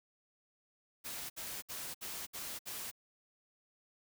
white noise bursts, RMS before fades -43 dBFS, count 6, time 1.04-2.915 s, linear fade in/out 20 ms, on 260 ms, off 63 ms, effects none

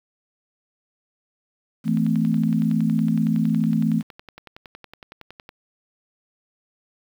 sine chord, A minor, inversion second, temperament equal with one note detuned, 164.81 / 220 / 256.5 Hz, E3 / A3 / C4, 0 / 0 / -34 cents, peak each -22 / -20 / -25 dBFS, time 1.84-4.03 s, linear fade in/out 50 ms
click train, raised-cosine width 0.3 ms, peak -24 dBFS, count 40, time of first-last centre 1.88-5.491 s, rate 10.8 Hz
effects 8-bit

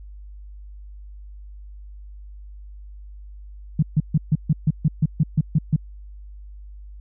sine tone bursts, 153.6 Hz, D#3, 22 cents flat, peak -13 dBFS, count 12, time 3.79-5.762 s, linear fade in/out 5 ms, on 36 ms, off 140 ms, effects added 50 Hz sine -37 dBFS peak until 7 s

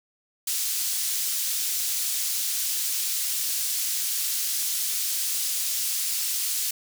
pink high-pass noise, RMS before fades -27 dBFS, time 0.47-6.71 s, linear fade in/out 5 ms, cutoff 5300 Hz, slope 12 dB/octave, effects none

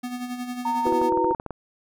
square tone with tremolo, 246.9 Hz, B3, in tune, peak -28 dBFS, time 0.03-1.1 s, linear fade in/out 10 ms, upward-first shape sine, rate 11 Hz, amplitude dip 55%
sine tone, 919 Hz, A#5, 25 cents flat, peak -22 dBFS, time 0.65-1.35 s, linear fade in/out 5 ms
sine chord, E suspended second, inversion none, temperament equal, 329.6 / 370 / 493.9 Hz, E4 / F#4 / B4, 0 / 0 / 0 cents, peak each -26 / -25 / -26 dBFS, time 0.85-1.33 s, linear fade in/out 10 ms
clicks, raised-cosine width 1 ms, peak -18 dBFS, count 11, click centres 0.867 / 0.924 / 1.016 / 1.123 / 1.174 / 1.245 / 1.31 / 1.348 / 1.399 / 1.463 / 1.507 s
effects none

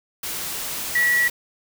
sine tone in noise, 1935 Hz, B6, 36 cents flat, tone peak -16 dBFS, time 0.95-1.28 s, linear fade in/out 5 ms, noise white, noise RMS -29 dBFS, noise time 0.23-1.3 s, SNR +10 dB, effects none

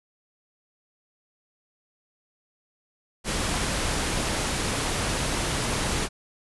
pink low-pass noise, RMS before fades -27 dBFS, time 3.24-6.09 s, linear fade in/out 50 ms, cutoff 11000 Hz, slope 96 dB/octave, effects none

